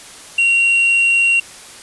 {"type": "tone", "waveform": "triangle", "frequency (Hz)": 2752, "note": "F7", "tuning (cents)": -26, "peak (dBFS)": -9, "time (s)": [0.38, 1.4], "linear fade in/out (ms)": 5, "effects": ["white hiss -37 dBFS RMS until 1.82 s", "resampled to 24000 Hz"]}